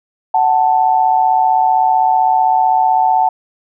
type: tone pair together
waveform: sine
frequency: 746.3 / 882 Hz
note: F#5 / A5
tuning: +15 / +4 cents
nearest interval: minor third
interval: 289 cents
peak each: -12 dBFS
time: 0.34-3.29 s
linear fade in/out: 5 ms
effects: none